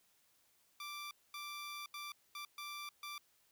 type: tone bursts at uneven times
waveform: 15% pulse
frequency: 1174.7 Hz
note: D6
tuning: in tune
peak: -38 dBFS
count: 6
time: 0.8-1.11 / 1.34-1.86 / 1.94-2.12 / 2.35-2.45 / 2.58-2.89 / 3.03-3.18 s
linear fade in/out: 2 ms
effects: white hiss -73 dBFS RMS until 3.51 s